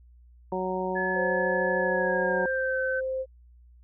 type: harmonic tone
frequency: 185.5 Hz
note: F#3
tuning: 5 cents sharp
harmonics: 1 / 2 / 3 / 4 / 5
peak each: -34 / -31 / -33 / -36 / -33 dBFS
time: 0.52-2.46 s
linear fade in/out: 2 ms
type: tone with pitch glide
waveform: sine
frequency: 1710 to 1532.3 Hz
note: A6 to G6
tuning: -50 to -40 cents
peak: -28 dBFS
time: 0.95-3.01 s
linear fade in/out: 20 ms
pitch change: -190 cents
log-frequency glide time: 1.79-2.79 s
type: tone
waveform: sine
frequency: 523.3 Hz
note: C5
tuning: in tune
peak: -27 dBFS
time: 1.14-3.26 s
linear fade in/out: 50 ms
effects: added 60 Hz sine -51 dBFS peak until 3.83 s